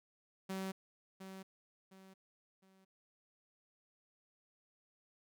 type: tone with echo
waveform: sawtooth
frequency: 190.8 Hz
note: G3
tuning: 47 cents flat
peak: -35 dBFS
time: 0.49-0.72 s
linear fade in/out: 10 ms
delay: 710 ms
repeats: 3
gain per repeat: -9 dB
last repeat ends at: 2.85 s
effects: none